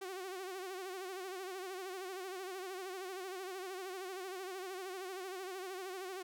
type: tone with vibrato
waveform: sawtooth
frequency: 374.5 Hz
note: F#4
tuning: 21 cents sharp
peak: -38 dBFS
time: 0.01-6.23 s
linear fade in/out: 10 ms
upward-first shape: sine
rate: 13 Hz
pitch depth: 78 cents each way
effects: none